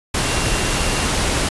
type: tone in noise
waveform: sine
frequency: 2761 Hz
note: F7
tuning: 20 cents flat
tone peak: -30 dBFS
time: 0.24-1.06 s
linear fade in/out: 5 ms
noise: pink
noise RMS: -19 dBFS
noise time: 0.14-1.49 s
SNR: -14 dB
effects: resampled to 24000 Hz